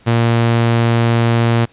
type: tone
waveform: sawtooth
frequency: 116.54 Hz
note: A#2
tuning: in tune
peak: -7 dBFS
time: 0.06-1.66 s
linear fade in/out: 20 ms
effects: pink hiss -49 dBFS RMS until 1.72 s + resampled to 8000 Hz